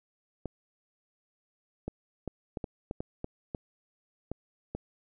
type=clicks; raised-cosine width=2 ms; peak=-21 dBFS; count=11; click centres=0.457 / 1.88 / 2.277 / 2.572 / 2.642 / 2.911 / 3.005 / 3.244 / 3.548 / 4.316 / 4.75 s; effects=none